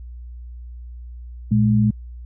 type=tone pair together; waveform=sine; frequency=116 / 210.4 Hz; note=A#2 / G#3; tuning=-8 / +23 cents; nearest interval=minor seventh; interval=1031 cents; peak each=-16 dBFS; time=1.51-1.91 s; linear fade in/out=10 ms; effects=added 60 Hz sine -33 dBFS peak until 2.25 s